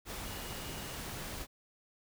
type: tone in noise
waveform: sine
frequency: 2882 Hz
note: F#7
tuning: 46 cents flat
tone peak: -53 dBFS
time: 0.23-0.99 s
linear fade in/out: 50 ms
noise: pink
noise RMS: -42 dBFS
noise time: 0.05-1.47 s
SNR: -14 dB
effects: none